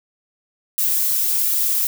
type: noise with flanger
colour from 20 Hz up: violet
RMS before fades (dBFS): -19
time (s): 0.78-1.87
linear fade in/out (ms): 0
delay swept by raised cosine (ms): 1.9 to 4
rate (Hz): 1.4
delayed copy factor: -0.6
effects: none